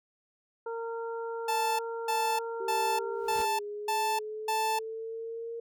harmonic tone, 459.9 Hz, A#4, 23 cents flat, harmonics 1 / 2 / 3, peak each -34 / -40 / -44 dBFS, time 0.66-3.45 s, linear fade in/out 5 ms
45% pulse tone bursts, 880 Hz, A5, in tune, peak -27 dBFS, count 6, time 1.48-4.79 s, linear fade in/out 5 ms, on 310 ms, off 290 ms
sine exponential sweep, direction up, 387.2 to 464.8 Hz, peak -35 dBFS, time 2.6-5.6 s, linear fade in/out 5 ms
pink noise with exponential growth, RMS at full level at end -40 dBFS, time 3.11-3.42 s, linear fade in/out 1 ms, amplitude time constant 66 ms
effects none

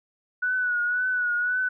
sine tone with vibrato, 1473 Hz, F#6, 8 cents flat, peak -22 dBFS, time 0.42-1.69 s, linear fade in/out 10 ms, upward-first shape triangle, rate 1.9 Hz, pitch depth 51 cents each way, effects none

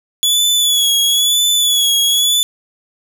sawtooth tone with vibrato, 3407 Hz, G#7, 44 cents sharp, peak -8 dBFS, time 0.23-2.43 s, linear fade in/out 0 ms, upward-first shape sine, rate 1 Hz, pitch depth 50 cents each way, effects none

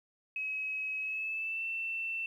sine tone with pitch glide, 2556 to 2680 Hz, D#7 to E7, +46 to +28 cents, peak -33 dBFS, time 0.36-2.26 s, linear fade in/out 2 ms, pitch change +82 cents, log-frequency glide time 1-1.65 s, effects 11-bit

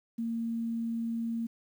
sine tone with quantisation, 229.9 Hz, A#3, 24 cents flat, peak -30 dBFS, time 0.18-1.47 s, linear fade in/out 10 ms, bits 10, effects none

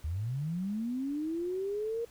sine linear sweep, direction up, 71 to 471.5 Hz, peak -31 dBFS, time 0.04-2.05 s, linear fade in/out 5 ms, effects pink hiss -59 dBFS RMS until 2.1 s

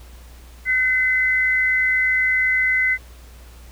sine tone pair together, 1523.3 / 2037 Hz, F#6 / C7, +50 / -47 cents, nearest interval perfect fourth, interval 503 cents, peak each -25 / -16 dBFS, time 0.65-2.98 s, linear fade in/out 50 ms, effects added 60 Hz sine -40 dBFS peak until 3.71 s + pink hiss -49 dBFS RMS until 3.71 s

